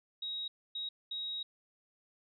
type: tone bursts at uneven times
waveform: sine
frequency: 3800 Hz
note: A#7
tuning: 33 cents sharp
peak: -36 dBFS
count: 3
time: 0.22-0.48 / 0.75-0.89 / 1.11-1.43 s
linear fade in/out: 5 ms
effects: none